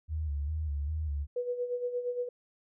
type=tone with vibrato; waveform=sine; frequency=74.9 Hz; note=D2; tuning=35 cents sharp; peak=-30 dBFS; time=0.08-1.27 s; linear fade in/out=50 ms; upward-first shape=square; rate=2.5 Hz; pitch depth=74 cents each way
type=tone with tremolo; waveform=sine; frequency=490.1 Hz; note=B4; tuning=13 cents flat; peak=-28 dBFS; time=1.36-2.29 s; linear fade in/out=5 ms; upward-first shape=sine; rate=8.6 Hz; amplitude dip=65%
effects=none